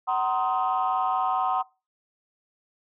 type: chord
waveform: sine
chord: C half-diminished seventh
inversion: second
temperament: just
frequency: 753.5 / 941.9 / 1046.5 / 1255.8 Hz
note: Gb5 / Bb5 / C6 / Eb6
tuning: +31 / +18 / 0 / +16 cents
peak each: -25 / -29 / -27 / -29 dBFS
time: 0.07-1.63 s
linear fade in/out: 20 ms
effects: noise-tail reverb RT60 0.3 s tail -24 dB re dry + tanh soft clip ceiling -15 dBFS